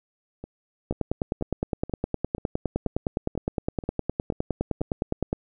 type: two click trains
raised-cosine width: 2 ms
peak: -23 / -11 dBFS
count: 10 / 44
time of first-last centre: 0.44-4.809 / 0.91-5.329 s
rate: 2.06 / 9.73 Hz
effects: none